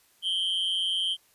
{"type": "tone with amplitude modulation", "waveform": "triangle", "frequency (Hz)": 3136, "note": "G7", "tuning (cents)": 0, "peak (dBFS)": -20, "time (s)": [0.22, 1.17], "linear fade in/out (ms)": 50, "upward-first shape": "sine", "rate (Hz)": 180, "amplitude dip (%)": 80, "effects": ["white hiss -63 dBFS RMS until 1.34 s", "resampled to 32000 Hz"]}